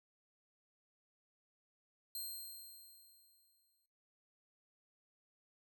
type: tone with exponential decay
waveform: 10% pulse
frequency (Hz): 4186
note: C8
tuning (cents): 0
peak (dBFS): -34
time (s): 2.15-3.86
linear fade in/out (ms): 2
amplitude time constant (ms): 370
effects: noise-tail reverb RT60 0.5 s tail -20 dB re dry